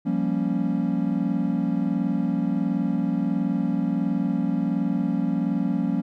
triangle chord, G half-diminished seventh, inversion third, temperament equal, 174.61 / 196 / 233.1 / 277.2 Hz, F3 / G3 / Bb3 / Db4, 0 / 0 / 0 / 0 cents, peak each -25 dBFS, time 0.05-6.02 s, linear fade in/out 20 ms, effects none

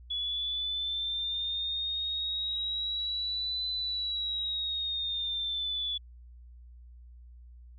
sine linear two-way sweep, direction up then down, 3398 to 4014 to 3427 Hz, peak -30 dBFS, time 0.1-5.98 s, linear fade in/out 10 ms, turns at 3.69 s, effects added 60 Hz sine -48 dBFS peak until 7.78 s

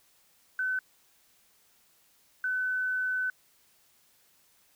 sine tone pair in turn, 1516 / 1509.7 Hz, F#6 / F#6, +42 / +34 cents, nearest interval unison, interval 8 cents, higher first, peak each -27 dBFS, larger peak neither, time 0.59-0.79 / 2.44-3.3 s, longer second, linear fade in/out 2 ms, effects white hiss -65 dBFS RMS until 4.75 s

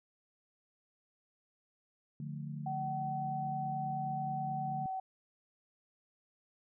sine chord, D minor, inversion none, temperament just, 146.83 / 176.2 / 220.2 Hz, D3 / F3 / A3, 0 / +16 / +2 cents, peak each -40 / -46 / -46 dBFS, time 2.2-4.86 s, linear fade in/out 2 ms
sine tone, 758 Hz, F#5, 42 cents sharp, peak -35 dBFS, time 2.66-5 s, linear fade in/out 5 ms
effects none

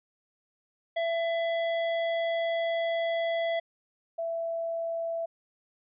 square / sine tone pair in turn, 668 / 665.3 Hz, E5 / E5, +23 / +16 cents, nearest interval unison, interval 7 cents, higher first, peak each -27 / -29 dBFS, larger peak first, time 0.96-3.6 / 4.18-5.26 s, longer first, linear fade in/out 10 ms, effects resampled to 8000 Hz

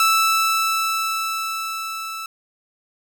sawtooth tone with level ramp, 1318.5 Hz, E6, in tune, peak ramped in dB -10 to -25 dBFS, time 0-2.26 s, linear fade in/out 2 ms, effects none

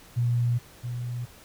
sine tone pair in turn, 120 / 121.68 Hz, B2 / B2, -49 / -25 cents, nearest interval unison, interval 24 cents, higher second, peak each -21 / -29 dBFS, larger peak first, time 0.16-0.59 / 0.83-1.26 s, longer neither, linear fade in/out 20 ms, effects pink hiss -51 dBFS RMS until 1.44 s

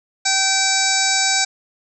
harmonic tone, 772 Hz, G5, 27 cents flat, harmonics 1 / 2 / 3 / 5 / 6 / 7 / 8 / 9 / 10, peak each -24 / -24 / -24 / -24 / -24 / -24 / -24 / -24 / -24 dBFS, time 0.25-1.45 s, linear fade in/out 10 ms, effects none

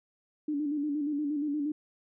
sine tone with vibrato, 293.7 Hz, D4, in tune, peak -28 dBFS, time 0.48-1.72 s, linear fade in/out 5 ms, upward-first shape square, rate 8.5 Hz, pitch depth 53 cents each way, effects none

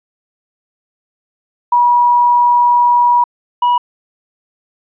sine / triangle tone pair in turn, 966 / 972.2 Hz, B5 / B5, -39 / -28 cents, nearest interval unison, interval 11 cents, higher second, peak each -7 dBFS, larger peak neither, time 1.72-3.24 / 3.62-3.78 s, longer first, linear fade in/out 5 ms, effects resampled to 8000 Hz

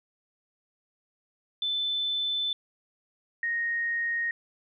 sine tone pair in turn, 3520 / 1864.7 Hz, A7 / A#6, 0 / 0 cents, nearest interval major seventh, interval 1100 cents, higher first, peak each -26 dBFS, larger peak neither, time 1.62-2.53 / 3.43-4.31 s, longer first, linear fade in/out 2 ms, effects none

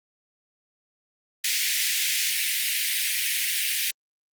pink high-pass noise, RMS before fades -25 dBFS, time 1.44-3.91 s, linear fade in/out 5 ms, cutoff 1900 Hz, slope 48 dB/octave, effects Opus 48 kbps

